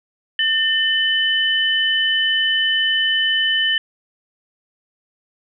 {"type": "tone pair together", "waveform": "sine", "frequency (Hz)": [1800, 3014], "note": ["A6", "F#7"], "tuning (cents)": [39, 31], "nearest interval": "major sixth", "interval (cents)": 892, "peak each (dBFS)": [-19, -17], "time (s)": [0.39, 3.78], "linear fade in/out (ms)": 2, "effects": []}